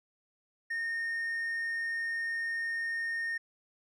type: tone with hard clipping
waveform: sine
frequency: 1837 Hz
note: A#6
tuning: 26 cents flat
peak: -32 dBFS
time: 0.7-3.38 s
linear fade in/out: 10 ms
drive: 2 dB
effects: none